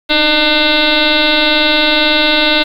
sine tone with frequency modulation, 2097 Hz, C7, 3 cents sharp, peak -8 dBFS, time 0.09-2.64 s, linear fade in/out 20 ms, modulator 298 Hz, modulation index 6.8, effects 7-bit

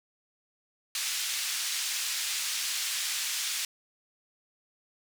white band-pass noise, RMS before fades -32 dBFS, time 0.95-3.65 s, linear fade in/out 2 ms, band 2100 to 7300 Hz, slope 12 dB/octave, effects none

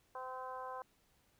harmonic tone, 257.4 Hz, C4, 28 cents flat, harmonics 2 / 3 / 4 / 5 / 6, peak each -48 / -48 / -45 / -54 / -56 dBFS, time 0.15-0.82 s, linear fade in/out 2 ms, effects pink hiss -73 dBFS RMS until 1.39 s

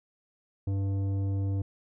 sine tone with tanh clipping, 98 Hz, G2, in tune, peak -28 dBFS, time 0.67-1.62 s, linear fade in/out 5 ms, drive 11 dB, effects none

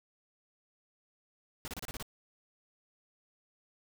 pink noise bursts, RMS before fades -41 dBFS, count 7, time 1.65-2.026 s, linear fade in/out 0 ms, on 28 ms, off 30 ms, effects none

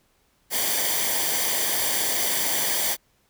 white noise with comb filter, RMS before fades -24 dBFS, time 0.5-2.97 s, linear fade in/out 50 ms, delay 0.75 ms, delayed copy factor -0.65, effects pink hiss -65 dBFS RMS until 3.29 s

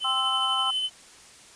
triangle tone with tremolo, 3041 Hz, F#7, 47 cents sharp, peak -22 dBFS, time 0-0.9 s, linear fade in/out 50 ms, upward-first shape sine, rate 12 Hz, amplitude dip 30%
sine chord, C major, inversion second, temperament equal, 784 / 1046.5 / 1318.5 Hz, G5 / C6 / E6, 0 / 0 / 0 cents, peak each -32 / -30 / -29 dBFS, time 0.04-0.71 s, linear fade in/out 10 ms
effects white hiss -50 dBFS RMS until 1.55 s + resampled to 22050 Hz

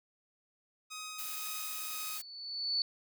10% pulse tone with tremolo, 1258 Hz, D#6, 19 cents sharp, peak -33 dBFS, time 0.9-2.19 s, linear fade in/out 20 ms, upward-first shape sine, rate 2 Hz, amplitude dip 30%
blue noise, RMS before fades -41 dBFS, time 1.18-2.22 s, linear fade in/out 10 ms
sine tone with exponential growth, 4469 Hz, C#8, 13 cents sharp, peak -27 dBFS, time 1.71-2.82 s, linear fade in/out 1 ms, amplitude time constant 240 ms
effects none

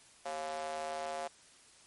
square tone with high-pass filter, 77.7 Hz, D#2, 2 cents flat, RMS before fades -39 dBFS, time 0.25-1.28 s, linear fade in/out 10 ms, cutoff 640 Hz, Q 4.4, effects white hiss -60 dBFS RMS until 1.86 s + MP3 48 kbps

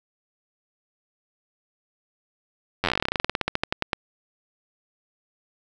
slowing click train, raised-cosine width 0.3 ms, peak -6 dBFS, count 27, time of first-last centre 2.84-3.932 s, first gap 10 ms, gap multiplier 1.1, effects none

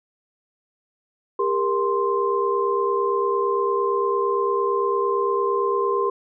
sine tone cluster, 399.8 / 468.6 / 1046 Hz, G4 / A#4 / C6, +34 / +9 / -1 cents, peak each -22 / -25 / -23 dBFS, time 1.39-6.1 s, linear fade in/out 5 ms, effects none

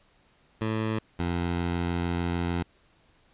15% pulse tone pair in turn, 110 / 86.68 Hz, A2 / F2, 0 / -12 cents, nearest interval major third, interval 412 cents, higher first, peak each -20 dBFS, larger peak neither, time 0.61-0.99 / 1.19-2.63 s, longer second, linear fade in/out 5 ms, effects pink hiss -63 dBFS RMS until 3.33 s + resampled to 8000 Hz

